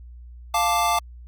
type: chord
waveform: square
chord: D minor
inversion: first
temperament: equal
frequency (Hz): 698.5 / 880 / 1174.7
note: F5 / A5 / D6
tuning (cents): 0 / 0 / 0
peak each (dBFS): -24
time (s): 0.54-0.99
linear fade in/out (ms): 5
effects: added 60 Hz sine -39 dBFS peak until 1.27 s + Opus 48 kbps